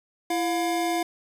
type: tone pair together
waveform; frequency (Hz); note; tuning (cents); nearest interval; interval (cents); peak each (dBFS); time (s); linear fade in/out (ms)
square; 335.1 / 710; E4 / F5; +29 / +28; octave + minor second; 1299; -27; 0.3-1.03; 5
effects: resampled to 32000 Hz + 9-bit